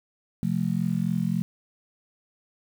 sine chord, F major, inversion second, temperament just, 130.96 / 174.61 / 218.3 Hz, C3 / F3 / A3, +2 / 0 / -13 cents, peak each -31 / -25 / -28 dBFS, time 0.43-1.42 s, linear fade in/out 0 ms, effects 8-bit

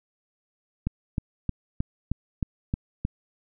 click train, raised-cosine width 5 ms, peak -13 dBFS, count 8, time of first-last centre 0.87-3.051 s, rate 3.21 Hz, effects none

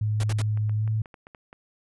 sine tone with pitch glide, 106.7 to 109.38 Hz, G#2 to A2, +47 to -10 cents, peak -22 dBFS, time 0.01-1.02 s, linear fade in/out 5 ms, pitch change +43 cents, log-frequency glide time 0.77-0.87 s
pink noise bursts, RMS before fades -33 dBFS, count 3, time 0.2-0.419 s, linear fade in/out 2 ms, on 35 ms, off 57 ms
clicks, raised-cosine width 0.5 ms, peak -30 dBFS, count 8, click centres 0.574 / 0.695 / 0.877 / 1.058 / 1.142 / 1.269 / 1.348 / 1.529 s
effects resampled to 24000 Hz

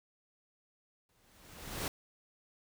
pink noise with exponential growth, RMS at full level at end -35 dBFS, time 1.09-1.88 s, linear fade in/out 1 ms, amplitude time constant 170 ms, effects none

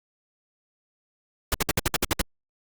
pink noise bursts, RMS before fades -22 dBFS, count 9, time 1.52-2.215 s, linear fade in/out 2 ms, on 23 ms, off 61 ms, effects Opus 48 kbps

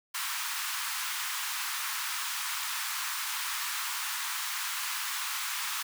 pink high-pass noise, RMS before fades -34 dBFS, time 0.14-5.83 s, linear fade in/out 10 ms, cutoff 960 Hz, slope 48 dB/octave, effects none

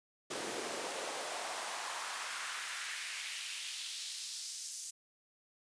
pink noise with high-pass filter sweep, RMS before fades -41 dBFS, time 0.3-4.91 s, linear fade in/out 10 ms, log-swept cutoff 330 to 6600 Hz, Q 1.7, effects resampled to 22050 Hz

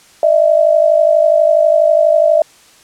sine tone pair together, 607.8 / 660 Hz, D#5 / E5, -41 / +2 cents, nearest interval minor second, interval 143 cents, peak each -10 dBFS, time 0.23-2.42 s, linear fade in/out 2 ms, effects white hiss -45 dBFS RMS until 2.83 s + low-pass 9000 Hz 12 dB/octave

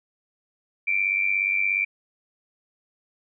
sine tone with amplitude modulation, 2349 Hz, D7, in tune, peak -17 dBFS, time 0.87-1.85 s, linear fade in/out 10 ms, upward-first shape sine, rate 97 Hz, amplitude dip 75%, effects none

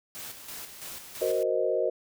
white noise with tremolo, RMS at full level -40 dBFS, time 0.15-1.43 s, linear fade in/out 0 ms, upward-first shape square, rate 3 Hz, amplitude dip 50%
sine chord, C half-diminished seventh, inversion second, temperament equal, 370 / 466.2 / 523.3 / 622.3 Hz, Gb4 / Bb4 / C5 / Eb5, 0 / 0 / 0 / 0 cents, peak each -31 / -29 / -29 / -29 dBFS, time 1.21-1.9 s, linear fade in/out 10 ms
effects none

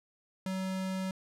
square tone, 188.8 Hz, F#3, 35 cents sharp, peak -33 dBFS, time 0.46-1.11 s, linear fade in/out 2 ms, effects low-pass 11000 Hz 12 dB/octave

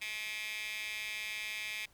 15% pulse tone with high-pass filter, 214.1 Hz, A3, 47 cents flat, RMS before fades -40 dBFS, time 0.01-1.86 s, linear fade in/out 10 ms, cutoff 2500 Hz, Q 4.3, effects pink hiss -66 dBFS RMS until 1.93 s

